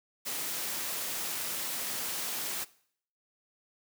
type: noise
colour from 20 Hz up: white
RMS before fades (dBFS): -35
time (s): 0.25-2.65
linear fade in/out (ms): 20
effects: noise-tail reverb RT60 0.6 s tail -20 dB re dry + high-pass 150 Hz 12 dB/octave